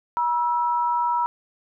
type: tone pair together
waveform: sine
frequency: 961 / 1319 Hz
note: B5 / E6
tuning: -48 / +1 cents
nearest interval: perfect fourth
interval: 549 cents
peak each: -20 / -28 dBFS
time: 0.17-1.26 s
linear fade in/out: 0 ms
effects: none